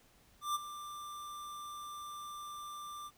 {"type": "tone with ADSR envelope", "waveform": "square", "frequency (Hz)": 1184, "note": "D6", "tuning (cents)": 14, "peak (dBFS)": -31, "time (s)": [0.41, 3.11], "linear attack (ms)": 140, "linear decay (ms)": 24, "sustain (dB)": -13, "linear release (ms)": 45, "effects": ["pink hiss -66 dBFS RMS until 3.17 s"]}